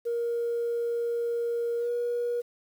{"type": "tone with pitch glide", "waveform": "sine", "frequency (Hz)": [470.4, 480], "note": ["A#4", "B4"], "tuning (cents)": [16, -49], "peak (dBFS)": -25, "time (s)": [0.05, 2.42], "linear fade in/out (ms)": 20, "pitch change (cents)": 35, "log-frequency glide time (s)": [1.78, 1.91], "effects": ["tanh soft clip ceiling -22 dBFS", "9-bit"]}